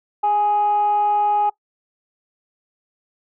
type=tone with frequency modulation; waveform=sine; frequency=830.6 Hz; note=G#5; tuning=in tune; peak=-14 dBFS; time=0.23-1.5 s; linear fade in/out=10 ms; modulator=421 Hz; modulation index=0.26; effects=noise-tail reverb RT60 0.1 s tail -20 dB re dry + tanh soft clip ceiling -10 dBFS